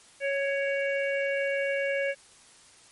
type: harmonic tone with a mistuned harmonic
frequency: 554.4 Hz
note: C#5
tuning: in tune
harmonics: 1 / 3 / 4 / 5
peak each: -27 / -33 / -33 / -39 dBFS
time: 0.2-2.15 s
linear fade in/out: 50 ms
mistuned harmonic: 4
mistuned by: +23 cents
effects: white hiss -55 dBFS RMS until 2.91 s + MP3 48 kbps